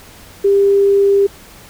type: tone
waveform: sine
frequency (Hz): 398.1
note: G4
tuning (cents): +27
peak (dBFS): -8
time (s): 0.44-1.27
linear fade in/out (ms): 10
effects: pink hiss -40 dBFS RMS until 1.69 s